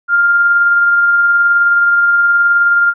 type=tone with tremolo; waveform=sine; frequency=1400 Hz; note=F6; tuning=4 cents sharp; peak=-6 dBFS; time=0.08-2.94 s; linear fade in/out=50 ms; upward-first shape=triangle; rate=19 Hz; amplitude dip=30%; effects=none